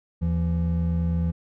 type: tone pair together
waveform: triangle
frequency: 80 / 168.93 Hz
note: D#2 / E3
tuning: +49 / +43 cents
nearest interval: octave + minor second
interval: 1294 cents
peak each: -22 dBFS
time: 0.21-1.32 s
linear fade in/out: 20 ms
effects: none